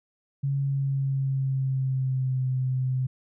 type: tone with pitch glide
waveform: sine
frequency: 138.59 to 129.31 Hz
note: C#3 to C3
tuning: 0 to -20 cents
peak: -23 dBFS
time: 0.43-3.07 s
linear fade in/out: 10 ms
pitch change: -120 cents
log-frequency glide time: 0.59-2.44 s
effects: none